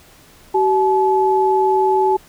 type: tone pair together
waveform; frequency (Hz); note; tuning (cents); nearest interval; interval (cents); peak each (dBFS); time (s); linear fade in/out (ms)
sine; 381 / 859.8; G4 / A5; -49 / -40; octave + major second; 1409; -15; 0.54-2.17; 10
effects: pink hiss -47 dBFS RMS until 2.28 s